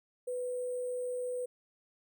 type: tone with sample-and-hold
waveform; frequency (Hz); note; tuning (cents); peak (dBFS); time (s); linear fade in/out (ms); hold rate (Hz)
sine; 496.9; B4; +11; -33; 0.27-1.46; 10; 8820
effects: none